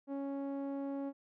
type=tone with low-pass filter; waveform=sawtooth; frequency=277.2 Hz; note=C#4; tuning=in tune; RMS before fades=-39 dBFS; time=0.07-1.13 s; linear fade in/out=50 ms; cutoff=650 Hz; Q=0.9; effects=none